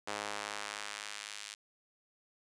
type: tone with high-pass filter sweep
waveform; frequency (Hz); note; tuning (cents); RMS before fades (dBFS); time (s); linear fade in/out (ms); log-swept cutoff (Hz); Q
sawtooth; 103.83; G#2; 0; -42; 0.07-1.55; 10; 590 to 3000; 0.71
effects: resampled to 22050 Hz + 10-bit